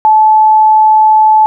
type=tone; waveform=sine; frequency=866 Hz; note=A5; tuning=28 cents flat; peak=-3 dBFS; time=0.05-1.46 s; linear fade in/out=0 ms; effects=none